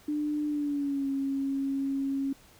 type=tone with pitch glide; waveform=sine; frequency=298.2 to 273.5 Hz; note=D4 to C#4; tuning=+27 to -23 cents; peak=-27 dBFS; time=0.08-2.33 s; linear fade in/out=5 ms; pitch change=-150 cents; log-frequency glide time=0.47-1.08 s; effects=pink hiss -57 dBFS RMS until 2.59 s